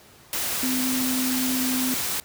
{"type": "tone in noise", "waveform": "sine", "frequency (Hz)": 256.5, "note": "C4", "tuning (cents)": -34, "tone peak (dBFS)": -24, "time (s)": [0.63, 1.94], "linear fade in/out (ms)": 0, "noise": "white", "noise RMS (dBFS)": -27, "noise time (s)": [0.33, 2.2], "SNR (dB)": 0, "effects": ["pink hiss -51 dBFS RMS until 2.24 s", "high-pass 60 Hz 12 dB/octave"]}